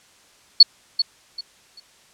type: tone with echo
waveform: sine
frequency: 4400 Hz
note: C#8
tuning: 14 cents flat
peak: -3 dBFS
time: 0.6-0.63 s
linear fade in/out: 5 ms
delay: 390 ms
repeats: 3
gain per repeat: -12 dB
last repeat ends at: 1.8 s
effects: white hiss -54 dBFS RMS until 2.13 s + low-pass 8000 Hz 12 dB/octave